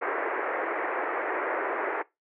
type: band-pass noise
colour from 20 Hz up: pink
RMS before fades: -30 dBFS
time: 0.01-2.03 s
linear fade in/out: 20 ms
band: 340 to 2100 Hz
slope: 48 dB/octave
effects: noise-tail reverb RT60 0.2 s tail -21 dB re dry